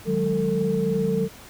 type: tone cluster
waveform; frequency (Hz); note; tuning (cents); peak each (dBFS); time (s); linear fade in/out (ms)
sine; 152.4 / 184.3 / 207.3 / 448.3; D#3 / F#3 / G#3 / A4; -36 / -7 / -3 / +32; -29 / -24 / -28 / -23; 0.05-1.29; 50
effects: tanh soft clip ceiling -11 dBFS + pink hiss -45 dBFS RMS until 1.49 s